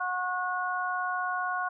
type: harmonic tone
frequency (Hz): 364.2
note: F#4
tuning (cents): -27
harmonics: 2 / 3 / 4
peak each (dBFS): -33 / -32 / -32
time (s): 0-1.69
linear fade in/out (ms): 10
effects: none